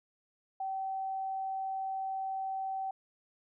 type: tone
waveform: sine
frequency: 769 Hz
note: G5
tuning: 33 cents flat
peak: -33 dBFS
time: 0.6-2.91 s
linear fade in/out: 5 ms
effects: none